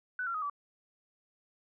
sine tone with pitch steps, 1494 / 1370 / 1256.3 / 1152 Hz, F#6 / F6 / D#6 / D6, +16 / -34 / +16 / -34 cents, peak -32 dBFS, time 0.19-0.498 s, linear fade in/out 2 ms, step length 77 ms, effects none

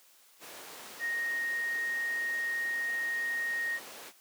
sine tone in noise, 1864.7 Hz, A#6, in tune, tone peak -30 dBFS, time 0.99-3.8 s, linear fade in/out 50 ms, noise pink, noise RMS -45 dBFS, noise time 0.39-4.13 s, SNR +12 dB, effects white hiss -61 dBFS RMS until 4.2 s + high-pass 400 Hz 12 dB/octave

